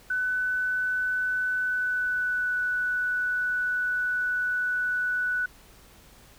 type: tone with pitch glide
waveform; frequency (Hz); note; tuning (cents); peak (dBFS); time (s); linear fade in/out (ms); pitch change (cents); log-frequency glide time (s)
sine; 1500 to 1483.6; F#6 to F#6; +23 to +4; -24; 0.1-5.46; 5; -19; 1.63-2.61
effects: added 48 Hz sine -58 dBFS peak until 6.38 s + pink hiss -54 dBFS RMS until 6.38 s